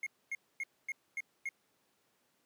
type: tone bursts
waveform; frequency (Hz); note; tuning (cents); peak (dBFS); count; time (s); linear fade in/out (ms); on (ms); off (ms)
triangle; 2151; C7; +47; -33; 6; 0.03-1.49; 2; 35; 250
effects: pink hiss -74 dBFS RMS until 2.45 s + high-pass 200 Hz 12 dB/octave